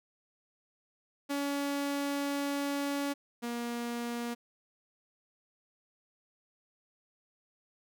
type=tone pair in turn; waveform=sawtooth; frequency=282.8 / 237.5 Hz; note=C#4 / A#3; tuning=+35 / +33 cents; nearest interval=minor third; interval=302 cents; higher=first; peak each=-27 / -30 dBFS; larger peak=first; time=1.29-3.14 / 3.42-4.35 s; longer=first; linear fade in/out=20 ms; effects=none